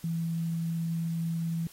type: tone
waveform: sine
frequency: 165.7 Hz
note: E3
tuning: 9 cents sharp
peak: -28 dBFS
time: 0.04-1.67 s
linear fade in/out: 2 ms
effects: white hiss -54 dBFS RMS until 1.72 s + AAC 48 kbps